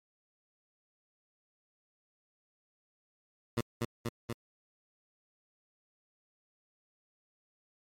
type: tone with echo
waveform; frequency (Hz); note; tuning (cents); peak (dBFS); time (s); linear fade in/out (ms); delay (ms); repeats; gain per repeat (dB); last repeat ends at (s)
15% pulse; 117.2; A#2; +10; -22; 3.57-3.61; 5; 240; 3; -2; 4.33
effects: MP3 64 kbps